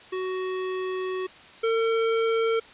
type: tone pair in turn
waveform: square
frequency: 372.5 / 452.9 Hz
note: F#4 / A#4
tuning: +12 / -50 cents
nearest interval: minor third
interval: 338 cents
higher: second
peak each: -28 / -22 dBFS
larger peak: second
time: 0.12-1.27 / 1.63-2.6 s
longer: first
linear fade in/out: 10 ms
effects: white hiss -48 dBFS RMS until 2.73 s + resampled to 8000 Hz